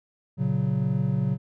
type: chord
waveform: triangle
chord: F# major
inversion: first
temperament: equal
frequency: 116.54 / 138.59 / 185 Hz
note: A#2 / C#3 / F#3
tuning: 0 / 0 / 0 cents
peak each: -26 / -23 / -25 dBFS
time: 0.37-1.38 s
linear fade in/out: 50 ms
effects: none